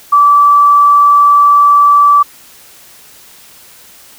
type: tone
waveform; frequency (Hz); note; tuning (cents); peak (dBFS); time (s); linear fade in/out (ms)
sine; 1158; D6; -25; -3; 0.12-2.23; 10
effects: white hiss -39 dBFS RMS until 4.18 s